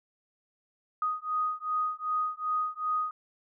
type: beating tone pair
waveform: sine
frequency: 1244.5 / 1247.1 Hz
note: D#6 / D#6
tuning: 0 / +4 cents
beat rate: 2.6 Hz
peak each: -31 dBFS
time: 1.02-3.11 s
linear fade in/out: 2 ms
effects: none